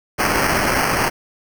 violet noise with sample-and-hold, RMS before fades -18 dBFS, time 0.18-1.1 s, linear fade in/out 20 ms, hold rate 3675 Hz, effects none

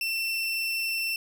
30% pulse tone, 2689 Hz, E7, 34 cents sharp, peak -24 dBFS, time 0.01-1.16 s, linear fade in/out 2 ms, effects none

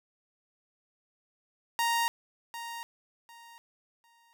sawtooth tone with echo, 932.3 Hz, A#5, in tune, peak -22 dBFS, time 1.79-2.08 s, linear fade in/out 0 ms, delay 750 ms, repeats 3, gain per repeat -12 dB, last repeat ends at 4.33 s, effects none

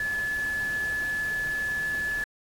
sine tone in noise, 1720 Hz, A6, 40 cents flat, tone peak -26 dBFS, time 0-2.24 s, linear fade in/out 2 ms, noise pink, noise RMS -42 dBFS, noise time 0-2.24 s, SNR +13 dB, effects AAC 64 kbps

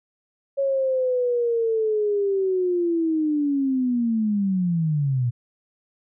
sine linear sweep, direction down, 554.4 to 117.3 Hz, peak -19 dBFS, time 0.57-5.31 s, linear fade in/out 20 ms, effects none

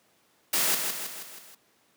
white noise with echo, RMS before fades -25 dBFS, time 0.53-0.75 s, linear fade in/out 5 ms, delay 160 ms, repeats 5, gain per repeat -5 dB, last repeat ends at 1.55 s, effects pink hiss -65 dBFS RMS until 1.96 s + high-pass 200 Hz 12 dB/octave

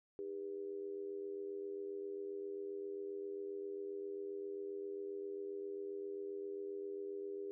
sine tone with amplitude modulation, 399.7 Hz, G4, 34 cents sharp, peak -38 dBFS, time 0.19-7.51 s, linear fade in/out 0 ms, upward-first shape sine, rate 87.5 Hz, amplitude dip 70%, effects none

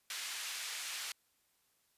pink band-pass noise, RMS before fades -42 dBFS, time 0.1-1.12 s, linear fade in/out 2 ms, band 2000 to 9800 Hz, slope 12 dB/octave, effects white hiss -75 dBFS RMS until 1.97 s + resampled to 32000 Hz

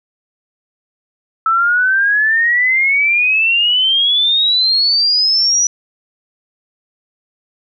sine exponential sweep, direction up, 1310 to 5910 Hz, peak -10 dBFS, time 1.46-5.67 s, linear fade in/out 2 ms, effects none

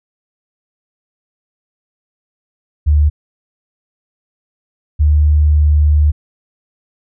sine tone pair in turn, 74.4 / 74.92 Hz, D2 / D2, +23 / +35 cents, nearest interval unison, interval 12 cents, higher second, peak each -7 dBFS, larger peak neither, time 2.86-3.1 / 4.99-6.12 s, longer second, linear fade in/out 20 ms, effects none

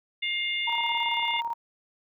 harmonic tone, 707 Hz, F5, 21 cents sharp, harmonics 3 / 4 / 5, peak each -29 / -31 / -33 dBFS, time 0.22-1.41 s, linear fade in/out 10 ms
sine tone with tremolo, 932.3 Hz, A#5, in tune, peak -26 dBFS, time 0.67-1.54 s, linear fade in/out 10 ms, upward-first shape square, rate 18 Hz, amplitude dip 55%
effects none

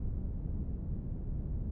pink low-pass noise, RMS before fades -36 dBFS, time 0-1.71 s, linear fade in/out 5 ms, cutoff 160 Hz, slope 12 dB/octave, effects none

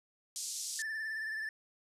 pink band-pass noise, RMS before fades -40 dBFS, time 0.36-0.82 s, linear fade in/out 0 ms, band 5200 to 9100 Hz, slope 24 dB/octave
triangle tone with vibrato, 1760 Hz, A6, in tune, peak -34 dBFS, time 0.79-1.49 s, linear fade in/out 2 ms, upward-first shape triangle, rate 19 Hz, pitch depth 51 cents each way
effects resampled to 32000 Hz

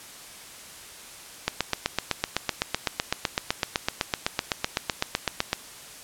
click train, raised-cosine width 0.2 ms, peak -5 dBFS, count 33, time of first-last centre 1.48-5.531 s, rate 7.9 Hz, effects white hiss -44 dBFS RMS until 6.03 s + low-pass 11000 Hz 12 dB/octave

